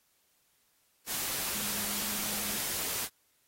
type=tone in noise; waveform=sine; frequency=207.7 Hz; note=G#3; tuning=in tune; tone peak=-45 dBFS; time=1.51-2.61 s; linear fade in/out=50 ms; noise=white; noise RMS=-34 dBFS; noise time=1.06-3.09 s; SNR=-14 dB; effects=white hiss -71 dBFS RMS until 3.47 s + AAC 48 kbps